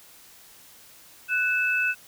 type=tone pair together; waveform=sine; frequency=1490 / 2614 Hz; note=F#6 / E7; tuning=+12 / -15 cents; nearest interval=minor seventh; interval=973 cents; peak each=-24 dBFS; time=1.28-1.95 s; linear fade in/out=50 ms; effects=white hiss -51 dBFS RMS until 2.07 s